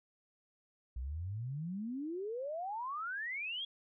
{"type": "exponential sweep", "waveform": "sine", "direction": "up", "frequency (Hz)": [58.6, 3372], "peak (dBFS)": -37, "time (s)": [0.96, 3.65], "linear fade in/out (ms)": 5, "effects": []}